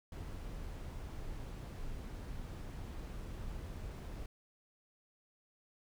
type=noise; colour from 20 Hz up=brown; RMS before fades=-44 dBFS; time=0.12-4.26 s; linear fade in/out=2 ms; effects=none